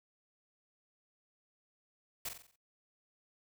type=noise with echo; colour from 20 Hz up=white; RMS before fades=-39 dBFS; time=2.25-2.29 s; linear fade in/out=5 ms; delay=45 ms; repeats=6; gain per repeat=-6 dB; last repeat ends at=2.56 s; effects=noise-tail reverb RT60 0.1 s tail -18 dB re dry